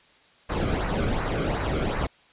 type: noise with flanger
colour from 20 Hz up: brown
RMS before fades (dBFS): -26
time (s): 0.49-2.07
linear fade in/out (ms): 10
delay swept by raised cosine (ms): 0.29 to 1.13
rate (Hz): 2.7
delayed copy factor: -0.65
effects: white hiss -57 dBFS RMS until 2.32 s + resampled to 8000 Hz